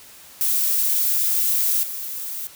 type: noise with level steps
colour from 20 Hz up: violet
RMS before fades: -20 / -30 dBFS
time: 0.41-2.47 s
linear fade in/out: 0 ms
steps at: 1.83 s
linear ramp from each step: 2 ms
effects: white hiss -45 dBFS RMS until 2.55 s